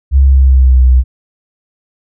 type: tone with pitch glide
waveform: sine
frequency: 67.8 to 63.26 Hz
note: C#2 to B1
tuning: -38 to +42 cents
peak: -3 dBFS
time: 0.11-1.04 s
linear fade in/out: 50 ms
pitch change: -120 cents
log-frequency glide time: 0.23-0.84 s
effects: none